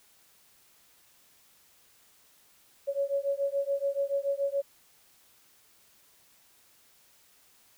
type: beating tone pair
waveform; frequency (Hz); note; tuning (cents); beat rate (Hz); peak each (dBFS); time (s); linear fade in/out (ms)
sine; 554.4 / 561.4; C#5 / C#5; 0 / +22; 7; -30; 2.87-4.62; 20
effects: white hiss -62 dBFS RMS until 7.77 s